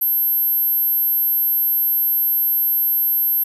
sine tone, 12720 Hz, G9, 24 cents sharp, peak -15 dBFS, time 0.01-3.44 s, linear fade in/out 10 ms, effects none

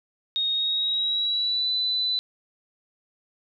sine tone with pitch glide, 3728 to 3996 Hz, A#7 to B7, -1 to +20 cents, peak -22 dBFS, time 0.36-2.19 s, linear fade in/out 0 ms, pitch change +121 cents, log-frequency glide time 0.52-1.71 s, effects none

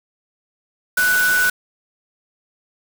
sine tone in noise, 1485 Hz, F#6, 6 cents sharp, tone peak -14 dBFS, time 0.97-1.5 s, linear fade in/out 5 ms, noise white, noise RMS -24 dBFS, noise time 0.97-1.5 s, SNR +7 dB, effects none

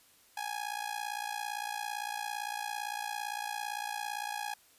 sawtooth tone with amplitude modulation, 830.6 Hz, G#5, in tune, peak -28 dBFS, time 0.37-4.54 s, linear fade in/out 5 ms, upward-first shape sine, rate 57.7 Hz, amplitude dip 85%, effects white hiss -63 dBFS RMS until 4.78 s + resampled to 32000 Hz

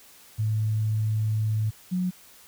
sine tone pair in turn, 108.5 / 182.16 Hz, A2 / F#3, -24 / -27 cents, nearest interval major sixth, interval 897 cents, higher second, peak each -22 / -23 dBFS, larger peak first, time 0.38-1.71 / 1.91-2.11 s, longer first, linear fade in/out 20 ms, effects white hiss -52 dBFS RMS until 2.47 s

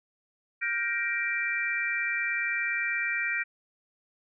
sine chord, G minor seventh, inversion third, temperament just, 1411.2 / 1568 / 1881.6 / 2352 Hz, F6 / G6 / Bb6 / D7, +18 / 0 / +16 / +2 cents, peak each -36 / -34 / -31 / -30 dBFS, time 0.61-3.44 s, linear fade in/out 20 ms, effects none

